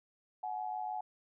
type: tone pair together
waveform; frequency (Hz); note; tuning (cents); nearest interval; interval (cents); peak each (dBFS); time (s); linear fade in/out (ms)
sine; 740 / 846.4; F#5 / G#5; 0 / +33; major second; 233; -38 / -39; 0.43-1.01; 5
effects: none